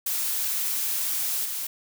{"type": "noise with level steps", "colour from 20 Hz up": "blue", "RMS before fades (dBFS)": [-27, -31], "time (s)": [0.06, 1.67], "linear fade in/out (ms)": 5, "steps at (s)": 1.44, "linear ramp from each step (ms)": 20, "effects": []}